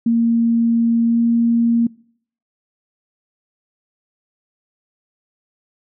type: tone with pitch glide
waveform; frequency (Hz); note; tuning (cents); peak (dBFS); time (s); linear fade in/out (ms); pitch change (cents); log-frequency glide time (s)
sine; 231.6 to 233.1; A#3 to A#3; -11 to 0; -12; 0.06-1.87; 5; +11; 1.06-1.19
effects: noise-tail reverb RT60 0.6 s tail -24 dB re dry